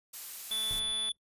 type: noise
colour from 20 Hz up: blue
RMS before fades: -41 dBFS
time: 0.13-0.8 s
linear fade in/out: 10 ms
type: tone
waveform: square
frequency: 3467 Hz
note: A7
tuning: 26 cents flat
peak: -31 dBFS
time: 0.51-1.12 s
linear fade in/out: 5 ms
type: click train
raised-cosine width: 0.3 ms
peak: -33 dBFS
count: 128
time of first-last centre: 0.51-1.09 s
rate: 219 Hz
type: noise with exponential decay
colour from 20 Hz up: brown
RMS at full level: -41 dBFS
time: 0.71-1.17 s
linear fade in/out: 0 ms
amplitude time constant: 100 ms
effects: noise-tail reverb RT60 0.1 s tail -24 dB re dry + resampled to 32000 Hz